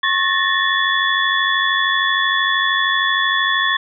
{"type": "tone cluster", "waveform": "sine", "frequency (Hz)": [1086, 1750, 1843, 3431], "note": ["C#6", "A6", "A#6", "A7"], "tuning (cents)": [-36, -10, -20, -44], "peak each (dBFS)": -20, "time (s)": [0.03, 3.77], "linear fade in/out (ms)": 5, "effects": []}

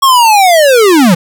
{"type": "linear sweep", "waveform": "square", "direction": "down", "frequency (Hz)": [1108.7, 159.1], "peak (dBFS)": -4, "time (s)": [0.02, 1.15], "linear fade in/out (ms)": 10, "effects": []}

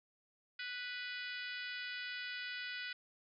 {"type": "harmonic tone with a mistuned harmonic", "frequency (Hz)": 493.9, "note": "B4", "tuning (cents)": 0, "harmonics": [3, 4, 5, 6, 7, 8, 9, 10], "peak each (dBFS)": [-45, -47, -49, -51, -52, -53, -54, -55], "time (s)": [0.59, 2.93], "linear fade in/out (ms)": 5, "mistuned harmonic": 7, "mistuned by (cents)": -19, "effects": []}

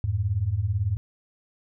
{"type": "beating tone pair", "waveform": "sine", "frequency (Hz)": [87.31, 105.31], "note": ["F2", "G#2"], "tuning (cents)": [0, 25], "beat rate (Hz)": 18, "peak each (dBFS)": [-27, -24], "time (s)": [0.04, 0.97], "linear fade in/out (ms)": 0, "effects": []}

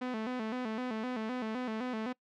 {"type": "tone with vibrato", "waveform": "sawtooth", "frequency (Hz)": 235.1, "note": "A#3", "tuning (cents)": 15, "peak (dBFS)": -30, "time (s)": [0.01, 2.13], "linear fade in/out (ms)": 10, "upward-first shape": "square", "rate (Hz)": 3.9, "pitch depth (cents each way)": 120, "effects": ["noise-tail reverb RT60 0.1 s tail -23 dB re dry", "low-pass 3000 Hz 12 dB/octave"]}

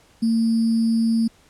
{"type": "tone with sample-and-hold", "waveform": "sine", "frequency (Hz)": 227.1, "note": "A#3", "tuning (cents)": -45, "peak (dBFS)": -16, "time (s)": [0.22, 1.28], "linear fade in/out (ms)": 10, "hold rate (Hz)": 4900, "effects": ["pink hiss -55 dBFS RMS until 1.49 s", "low-pass 10000 Hz 12 dB/octave"]}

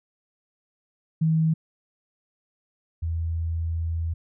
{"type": "tone pair in turn", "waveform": "sine", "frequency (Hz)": [160, 82.49], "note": ["D#3", "E2"], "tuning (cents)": [49, 2], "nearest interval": "major seventh", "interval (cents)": 1147, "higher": "first", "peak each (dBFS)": [-18, -24], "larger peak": "first", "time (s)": [[1.21, 1.54], [3.02, 4.14]], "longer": "second", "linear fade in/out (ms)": 10, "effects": []}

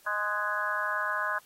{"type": "harmonic tone with a mistuned harmonic", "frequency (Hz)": 207.7, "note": "G#3", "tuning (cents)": 0, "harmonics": [3, 4, 5, 6, 7, 8], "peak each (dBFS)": [-38, -43, -33, -35, -33, -33], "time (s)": [0.06, 1.39], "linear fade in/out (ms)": 10, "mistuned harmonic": 7, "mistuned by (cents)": 33, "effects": ["white hiss -59 dBFS RMS until 1.45 s", "AAC 48 kbps"]}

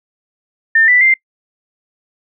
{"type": "tone with pitch steps", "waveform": "sine", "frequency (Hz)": [1799, 1979, 2091], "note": ["A6", "B6", "C7"], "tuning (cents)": [38, 3, -2], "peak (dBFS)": -7, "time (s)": [0.75, 1.14], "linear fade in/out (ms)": 5, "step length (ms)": 130, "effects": ["noise-tail reverb RT60 0.1 s tail -24 dB re dry"]}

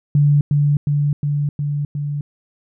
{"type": "tone with echo", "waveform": "sine", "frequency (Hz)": 145.3, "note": "D3", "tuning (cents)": -18, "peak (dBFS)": -10, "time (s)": [0.15, 0.41], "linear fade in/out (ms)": 2, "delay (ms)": 360, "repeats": 5, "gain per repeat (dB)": -2, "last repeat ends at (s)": 2.21, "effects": []}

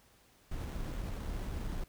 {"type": "noise with sample-and-hold", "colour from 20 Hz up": "brown", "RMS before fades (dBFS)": -38, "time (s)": [0.51, 1.84], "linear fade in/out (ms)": 5, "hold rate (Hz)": 4900, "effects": ["pink hiss -65 dBFS RMS until 1.88 s"]}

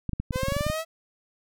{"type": "clicks", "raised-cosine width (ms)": 5, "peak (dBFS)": -16, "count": 12, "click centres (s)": [0.093, 0.133, 0.2, 0.308, 0.359, 0.433, 0.484, 0.522, 0.566, 0.609, 0.666, 0.7]}
{"type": "linear sweep", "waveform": "sawtooth", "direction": "up", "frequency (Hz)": [500, 658], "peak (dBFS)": -24, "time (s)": [0.32, 0.85], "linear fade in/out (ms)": 50}
{"effects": []}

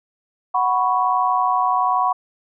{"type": "chord", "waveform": "sine", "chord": "F# suspended fourth", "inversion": "none", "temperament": "equal", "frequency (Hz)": [740, 987.8, 1108.7], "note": ["F#5", "B5", "C#6"], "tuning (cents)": [0, 0, 0], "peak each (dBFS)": -20, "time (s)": [0.54, 2.13], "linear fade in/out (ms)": 10, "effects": []}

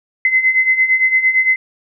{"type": "beating tone pair", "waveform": "sine", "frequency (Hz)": [2044, 2052.8], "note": ["C7", "C7"], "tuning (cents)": [-41, -34], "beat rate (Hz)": 8.8, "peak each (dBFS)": [-17, -12], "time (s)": [0.25, 1.56], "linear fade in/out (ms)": 2, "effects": []}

